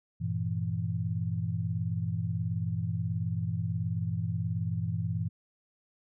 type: chord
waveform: sine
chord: E diminished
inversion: first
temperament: equal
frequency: 98 / 116.54 / 164.81 Hz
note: G2 / Bb2 / E3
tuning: 0 / 0 / 0 cents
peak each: -33 dBFS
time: 0.2-5.29 s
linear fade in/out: 20 ms
effects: none